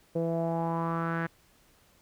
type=tone with low-pass filter sweep; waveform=sawtooth; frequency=166 Hz; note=E3; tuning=12 cents sharp; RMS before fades=-30 dBFS; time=0.15-1.27 s; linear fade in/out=10 ms; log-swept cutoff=510 to 1700 Hz; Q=4.4; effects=pink hiss -63 dBFS RMS until 2.01 s